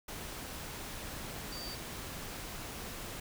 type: tone in noise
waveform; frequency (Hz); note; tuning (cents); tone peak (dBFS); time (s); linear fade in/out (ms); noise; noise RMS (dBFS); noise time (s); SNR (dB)
sine; 4630; D8; -25; -43; 1.52-1.75; 5; pink; -43; 0.08-3.2; -3
effects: none